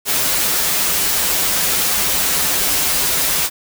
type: noise with comb filter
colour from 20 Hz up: white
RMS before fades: -17 dBFS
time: 0.05-3.5 s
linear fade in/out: 50 ms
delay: 8.7 ms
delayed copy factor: -0.8
effects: none